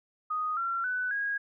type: tone with pitch steps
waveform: sine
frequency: 1244.5 / 1365 / 1497.2 / 1642.1 Hz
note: D#6 / F6 / F#6 / G#6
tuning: 0 / -40 / +20 / -20 cents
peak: -28 dBFS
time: 0.3-1.38 s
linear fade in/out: 10 ms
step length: 270 ms
effects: none